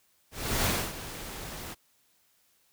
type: noise with ADSR envelope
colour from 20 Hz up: pink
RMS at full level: -26 dBFS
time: 0.31-1.75 s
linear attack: 340 ms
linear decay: 270 ms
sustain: -14 dB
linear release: 23 ms
effects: white hiss -68 dBFS RMS until 2.72 s